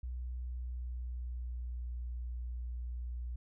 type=tone with pitch glide; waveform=sine; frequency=61.74 to 60.4 Hz; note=B1 to B1; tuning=0 to -38 cents; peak=-37 dBFS; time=0.03-3.36 s; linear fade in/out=5 ms; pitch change=-38 cents; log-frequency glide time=0.36-1.99 s; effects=none